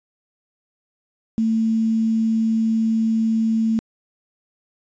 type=tone with quantisation; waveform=sine; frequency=223.5 Hz; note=A3; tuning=27 cents sharp; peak=-16 dBFS; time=1.38-3.79 s; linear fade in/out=0 ms; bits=7; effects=resampled to 16000 Hz